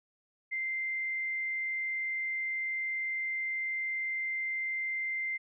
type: tone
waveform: sine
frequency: 2087 Hz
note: C7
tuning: 5 cents flat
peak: -31 dBFS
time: 0.51-5.38 s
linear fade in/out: 20 ms
effects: none